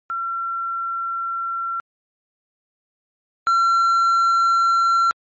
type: tone pair in turn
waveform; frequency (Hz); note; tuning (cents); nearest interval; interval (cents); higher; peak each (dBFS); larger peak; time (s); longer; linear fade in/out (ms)
sine / triangle; 1360 / 1360; F6 / F6; -46 / -46; unison; 0; neither; -22 / -12; second; 0.1-1.8 / 3.47-5.11; first; 0
effects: MP3 32 kbps